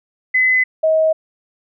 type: tone pair in turn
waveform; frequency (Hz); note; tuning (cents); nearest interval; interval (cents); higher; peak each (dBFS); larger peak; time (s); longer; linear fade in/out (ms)
sine; 2024 / 634.6; B6 / D#5; +42 / +34; octave + minor sixth; 2008; first; -11; neither; 0.34-0.64 / 0.83-1.13; neither; 10
effects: none